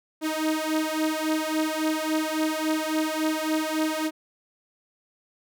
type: beating tone pair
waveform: sawtooth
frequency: 311.1 / 314.7 Hz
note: D#4 / D#4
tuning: 0 / +20 cents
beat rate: 3.6 Hz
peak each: -23 dBFS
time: 0.21-4.11 s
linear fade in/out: 50 ms
effects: none